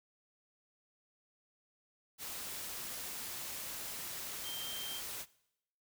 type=tone in noise; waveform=sine; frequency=3158 Hz; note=G7; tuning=12 cents sharp; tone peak=-42 dBFS; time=4.42-5.02 s; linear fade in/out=50 ms; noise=white; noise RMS=-43 dBFS; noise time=2.18-5.26 s; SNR=-2 dB; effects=noise-tail reverb RT60 0.8 s tail -21 dB re dry